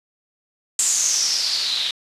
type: noise with low-pass filter sweep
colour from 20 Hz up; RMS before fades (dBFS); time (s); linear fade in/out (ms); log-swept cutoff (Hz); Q
blue; -21; 0.79-1.91; 2; 7600 to 3600; 6.9
effects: resampled to 32000 Hz